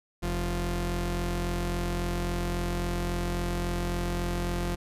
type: tone pair together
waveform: sawtooth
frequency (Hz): 43.65 / 174.61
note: F1 / F3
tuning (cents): 0 / 0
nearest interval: 2 octaves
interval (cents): 2400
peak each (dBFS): -26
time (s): 0.22-4.76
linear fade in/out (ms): 20
effects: resampled to 32000 Hz